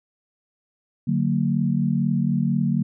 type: chord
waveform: sine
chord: D augmented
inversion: none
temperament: equal with one note detuned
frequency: 146.83 / 185 / 229.1 Hz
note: D3 / F#3 / A#3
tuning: 0 / 0 / -30 cents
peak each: -23 dBFS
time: 1.07-2.83 s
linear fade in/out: 10 ms
effects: none